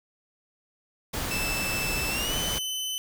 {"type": "noise", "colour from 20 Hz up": "pink", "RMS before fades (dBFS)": -31, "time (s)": [1.13, 2.59], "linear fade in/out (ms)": 10}
{"type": "tone with pitch glide", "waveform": "sawtooth", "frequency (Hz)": [2641, 3034], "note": ["E7", "F#7"], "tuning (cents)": [3, 43], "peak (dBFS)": -26, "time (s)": [1.31, 2.98], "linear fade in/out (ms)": 0, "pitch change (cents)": 240, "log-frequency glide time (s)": [2.09, 2.36]}
{"effects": []}